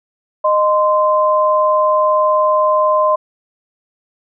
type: tone pair together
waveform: sine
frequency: 616 / 1037.4 Hz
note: D#5 / C6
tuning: -17 / -15 cents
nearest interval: major sixth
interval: 902 cents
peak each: -13 dBFS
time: 0.44-3.16 s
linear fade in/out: 10 ms
effects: none